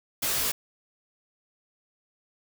white noise with comb filter, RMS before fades -27 dBFS, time 0.22-0.52 s, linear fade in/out 10 ms, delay 17 ms, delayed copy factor -0.9, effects none

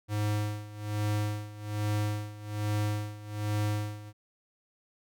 square tone with tremolo, 105 Hz, G#2, 19 cents sharp, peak -27 dBFS, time 0.08-4.13 s, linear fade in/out 50 ms, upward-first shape sine, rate 1.2 Hz, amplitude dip 85%, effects none

